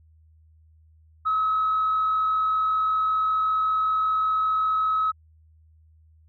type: tone with frequency modulation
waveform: sine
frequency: 1283 Hz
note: E6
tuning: 47 cents flat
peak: -19 dBFS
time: 1.25-5.12 s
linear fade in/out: 20 ms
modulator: 45.2 Hz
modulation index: 0.32
effects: tanh soft clip ceiling -16 dBFS + added 79 Hz sine -53 dBFS peak until 6.28 s